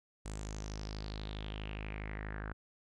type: tone with low-pass filter sweep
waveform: sawtooth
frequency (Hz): 52.3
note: G#1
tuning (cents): +13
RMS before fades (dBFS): -42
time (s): 0.25-2.53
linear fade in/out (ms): 10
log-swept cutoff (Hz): 8200 to 1500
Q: 5.3
effects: none